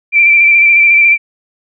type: tone with vibrato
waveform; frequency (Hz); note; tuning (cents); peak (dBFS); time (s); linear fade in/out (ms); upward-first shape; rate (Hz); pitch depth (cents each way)
sine; 2349; D7; 0; -4; 0.12-1.18; 50; square; 14; 22
effects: none